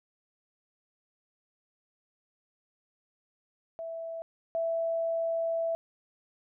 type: tone pair in turn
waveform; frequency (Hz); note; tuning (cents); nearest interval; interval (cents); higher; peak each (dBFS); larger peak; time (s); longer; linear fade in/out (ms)
sine; 659.3 / 661.6; E5 / E5; 0 / +6; unison; 6; second; -35 / -27; second; 3.79-4.22 / 4.55-5.75; second; 0
effects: none